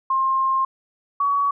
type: tone pair in turn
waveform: sine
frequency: 1062 / 1128.7 Hz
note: C6 / C#6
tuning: +25 / +31 cents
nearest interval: minor second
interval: 106 cents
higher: second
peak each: -17 dBFS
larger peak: neither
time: 0.1-0.65 / 1.2-1.51 s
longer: first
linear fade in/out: 5 ms
effects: none